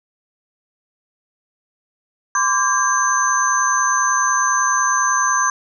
sine tone cluster, 1026 / 1156 / 1606 / 6180 Hz, C6 / D6 / G6 / G8, -34 / -28 / +41 / -26 cents, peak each -20 dBFS, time 2.35-5.5 s, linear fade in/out 2 ms, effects none

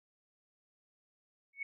sine tone with exponential growth, 2217 Hz, C#7, in tune, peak -32 dBFS, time 1.53-1.63 s, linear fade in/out 5 ms, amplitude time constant 21 ms, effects none

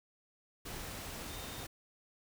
sine tone in noise, 3658 Hz, A#7, 33 cents flat, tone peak -53 dBFS, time 1.29-1.65 s, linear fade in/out 10 ms, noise pink, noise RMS -44 dBFS, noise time 0.65-1.67 s, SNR -12 dB, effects none

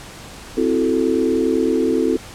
sine chord, F# half-diminished seventh, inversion second, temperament equal, 261.6 / 329.6 / 370 / 440 Hz, C4 / E4 / F#4 / A4, 0 / 0 / 0 / 0 cents, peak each -20 / -20 / -22 / -20 dBFS, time 0.57-2.17 s, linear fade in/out 5 ms, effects pink hiss -37 dBFS RMS until 2.34 s + low-pass 10000 Hz 12 dB/octave

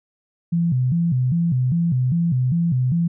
sine tone with vibrato, 146.83 Hz, D3, in tune, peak -16 dBFS, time 0.52-3.08 s, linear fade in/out 10 ms, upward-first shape square, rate 2.5 Hz, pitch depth 250 cents each way, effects none

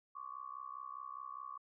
sine tone with amplitude modulation, 1128 Hz, C#6, 30 cents sharp, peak -40 dBFS, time 0.15-1.58 s, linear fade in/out 10 ms, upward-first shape sine, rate 64.9 Hz, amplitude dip 100%, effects none

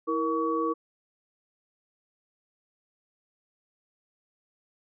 sine tone cluster, 325.1 / 469.1 / 1130 Hz, E4 / A#4 / C#6, -24 / +11 / +33 cents, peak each -29 dBFS, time 0.07-0.74 s, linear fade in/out 20 ms, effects none

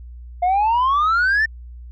sine exponential sweep, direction up, 698.5 to 1822 Hz, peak -12 dBFS, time 0.42-1.46 s, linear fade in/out 10 ms, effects tanh soft clip ceiling -13 dBFS + added 60 Hz sine -34 dBFS peak until 1.91 s

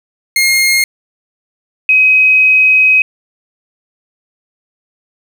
sawtooth / sine tone pair in turn, 2137 / 2530 Hz, C7 / D#7, +36 / +28 cents, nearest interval minor third, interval 292 cents, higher second, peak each -5 dBFS, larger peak neither, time 0.36-0.84 / 1.89-3.02 s, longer second, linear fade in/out 2 ms, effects 7-bit

